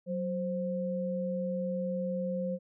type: tone pair together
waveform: sine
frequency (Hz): 185.6 / 525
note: F#3 / C5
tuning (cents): +6 / +6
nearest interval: octave + tritone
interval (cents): 1800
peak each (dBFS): -33 / -33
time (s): 0.06-2.59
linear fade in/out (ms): 50
effects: none